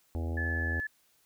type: harmonic tone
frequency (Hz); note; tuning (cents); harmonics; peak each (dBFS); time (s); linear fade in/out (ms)
82.41; E2; 0; 1 / 3 / 4 / 5 / 6 / 7 / 8 / 9 / 10; -31 / -41 / -43 / -48 / -48 / -49 / -53 / -52 / -52; 0.15-0.8; 0
type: tone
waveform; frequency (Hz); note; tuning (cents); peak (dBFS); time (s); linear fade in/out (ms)
sine; 1726; A6; -34; -32; 0.37-0.87; 5
effects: white hiss -68 dBFS RMS until 1.25 s